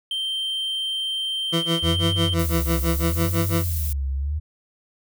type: tone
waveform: triangle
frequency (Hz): 3136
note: G7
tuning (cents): 0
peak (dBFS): -22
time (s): 0.11-2.34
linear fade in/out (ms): 2
type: tone with tremolo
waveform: 20% pulse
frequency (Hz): 166.8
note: E3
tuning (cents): +21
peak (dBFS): -14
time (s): 1.52-3.66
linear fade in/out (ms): 20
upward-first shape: sine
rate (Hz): 6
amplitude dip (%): 95
type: tone with vibrato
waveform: sine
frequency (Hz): 80.1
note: E2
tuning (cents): -49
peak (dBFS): -22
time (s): 1.82-4.4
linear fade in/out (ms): 20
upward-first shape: sine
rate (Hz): 0.77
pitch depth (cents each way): 300
type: noise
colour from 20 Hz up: violet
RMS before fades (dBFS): -31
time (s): 2.39-3.93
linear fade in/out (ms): 5
effects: none